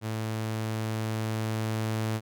sawtooth tone with level ramp, 110 Hz, A2, in tune, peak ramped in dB -26 to -23 dBFS, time 0.01-2.21 s, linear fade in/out 50 ms, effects none

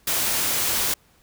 white noise, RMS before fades -23 dBFS, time 0.07-0.94 s, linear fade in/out 5 ms, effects pink hiss -59 dBFS RMS until 1.22 s

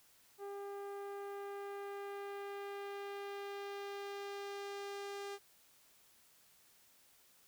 sawtooth tone with low-pass filter sweep, 401 Hz, G4, 39 cents sharp, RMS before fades -45 dBFS, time 0.38-5.39 s, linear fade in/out 50 ms, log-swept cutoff 1000 to 8200 Hz, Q 0.79, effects white hiss -67 dBFS RMS until 7.47 s

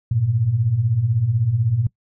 sine beating tone pair, 101.8 / 117.8 Hz, G#2 / A#2, -34 / +19 cents, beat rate 16 Hz, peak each -23 / -17 dBFS, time 0.11-1.87 s, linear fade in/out 5 ms, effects noise-tail reverb RT60 0.1 s tail -22 dB re dry

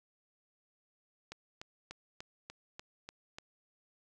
click train, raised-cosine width 0.2 ms, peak -27 dBFS, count 8, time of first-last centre 1.32-3.385 s, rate 3.39 Hz, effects none

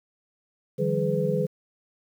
sine tone cluster, 151.6 / 171 / 196.2 / 421.4 / 502 Hz, D#3 / F3 / G3 / G#4 / B4, -45 / -36 / +2 / +25 / +28 cents, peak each -28 / -30 / -30 / -28 / -27 dBFS, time 0.78-1.47 s, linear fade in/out 20 ms, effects 9-bit

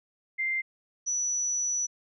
sine tone pair in turn, 2093 / 5920 Hz, C7 / F#8, 0 / 0 cents, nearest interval octave + tritone, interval 1800 cents, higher second, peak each -26 dBFS, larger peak neither, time 0.38-0.62 / 1.06-1.87 s, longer second, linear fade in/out 20 ms, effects none

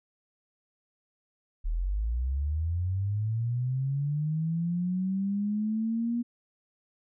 sine linear sweep, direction up, 36.88 to 240 Hz, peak -26 dBFS, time 1.64-6.23 s, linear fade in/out 20 ms, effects none

